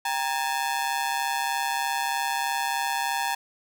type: ring-modulated tone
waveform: sawtooth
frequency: 863 Hz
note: A5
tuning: 34 cents flat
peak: -18 dBFS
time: 0.05-3.35 s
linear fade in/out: 5 ms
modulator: 71.6 Hz
effects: none